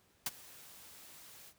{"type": "noise with ADSR envelope", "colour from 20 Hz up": "white", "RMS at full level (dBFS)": -33, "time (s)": [0.26, 1.54], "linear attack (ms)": 3, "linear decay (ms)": 32, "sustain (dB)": -22, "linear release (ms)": 61, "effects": ["pink hiss -70 dBFS RMS until 1.58 s", "high-pass 60 Hz 12 dB/octave"]}